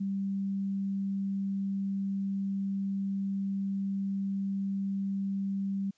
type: tone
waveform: sine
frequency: 196 Hz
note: G3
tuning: in tune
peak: -29 dBFS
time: 0-5.91 s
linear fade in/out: 10 ms
effects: white hiss -71 dBFS RMS until 5.97 s + resampled to 16000 Hz